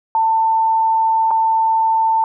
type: tone with dropouts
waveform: sine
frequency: 893 Hz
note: A5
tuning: 25 cents sharp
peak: -12 dBFS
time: 0.15-2.24 s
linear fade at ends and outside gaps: 1 ms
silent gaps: 1.308-1.312 s
effects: none